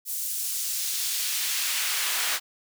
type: noise with high-pass filter sweep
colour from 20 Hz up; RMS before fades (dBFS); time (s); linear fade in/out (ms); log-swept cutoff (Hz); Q
pink; -28; 0.05-2.4; 50; 9300 to 1300; 0.74
effects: none